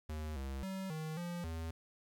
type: tone with pitch steps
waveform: square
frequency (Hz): 77.2 / 67.3 / 191 / 157 / 173.9 / 81.7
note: D#2 / C2 / G3 / D#3 / F3 / E2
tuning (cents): -13 / +49 / -45 / +16 / -7 / -15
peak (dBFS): -40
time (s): 0.09-1.71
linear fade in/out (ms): 5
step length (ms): 270
effects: 11-bit